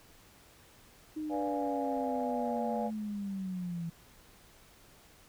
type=linear sweep; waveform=sine; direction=down; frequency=311.1 to 164.81 Hz; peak=-34 dBFS; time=1.16-3.9 s; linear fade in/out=10 ms
type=chord; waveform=sine; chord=B diminished seventh; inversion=none; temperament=equal with one note detuned; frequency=491.3 / 587.3 / 698.5 / 830.6 Hz; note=B4 / D5 / F5 / Ab5; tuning=-9 / 0 / 0 / 0 cents; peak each=-37 dBFS; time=1.29-2.91 s; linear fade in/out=50 ms
effects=tanh soft clip ceiling -21 dBFS + pink hiss -59 dBFS RMS until 5.28 s

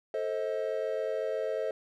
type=chord; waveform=triangle; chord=A diminished; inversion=none; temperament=just; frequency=440 / 528 / 633.6 Hz; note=A4 / C5 / Eb5; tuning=0 / +16 / +31 cents; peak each=-32 dBFS; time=0.14-1.71 s; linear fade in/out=2 ms; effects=none

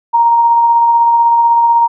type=tone with tremolo; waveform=sine; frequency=934 Hz; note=A#5; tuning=3 cents sharp; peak=-5 dBFS; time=0.13-1.88 s; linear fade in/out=20 ms; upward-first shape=sine; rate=16 Hz; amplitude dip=25%; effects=none

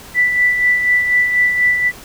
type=tone with tremolo; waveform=sine; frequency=1975.5 Hz; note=B6; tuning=in tune; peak=-9 dBFS; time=0.14-1.92 s; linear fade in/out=50 ms; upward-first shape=sine; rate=4.1 Hz; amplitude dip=50%; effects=pink hiss -37 dBFS RMS until 2.04 s

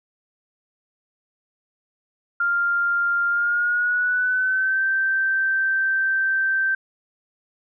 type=tone with pitch glide; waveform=sine; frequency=1396.9 to 1558.9 Hz; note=F6 to G6; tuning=0 to -10 cents; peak=-18 dBFS; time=2.4-6.75 s; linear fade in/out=5 ms; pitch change=+190 cents; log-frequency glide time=3.28-4.84 s; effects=none

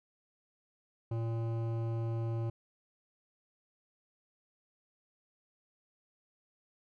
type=tone with hard clipping; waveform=sine; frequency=114.6 Hz; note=A#2; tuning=29 cents flat; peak=-34 dBFS; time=1.11-2.5 s; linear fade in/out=5 ms; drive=14 dB; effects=none

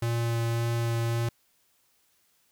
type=tone with vibrato; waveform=square; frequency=116.54 Hz; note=A#2; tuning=in tune; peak=-26 dBFS; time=0.02-1.29 s; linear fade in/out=5 ms; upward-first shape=sine; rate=1.8 Hz; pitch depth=9 cents each way; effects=white hiss -68 dBFS RMS until 2.51 s

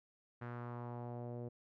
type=tone with low-pass filter sweep; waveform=sawtooth; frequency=120.5 Hz; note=B2; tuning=42 cents flat; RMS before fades=-45 dBFS; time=0.41-1.49 s; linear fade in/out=10 ms; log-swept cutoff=1600 to 500 Hz; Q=2.2; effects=none

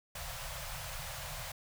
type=band-stop noise; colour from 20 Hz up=pink; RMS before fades=-42 dBFS; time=0.15-1.52 s; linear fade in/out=5 ms; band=160 to 520 Hz; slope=96 dB/octave; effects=none

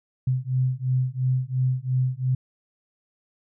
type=beating tone pair; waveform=sine; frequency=127.2 / 130.1 Hz; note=C3 / C3; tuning=-48 / -9 cents; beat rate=2.9 Hz; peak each=-24 dBFS; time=0.27-2.35 s; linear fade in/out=5 ms; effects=none

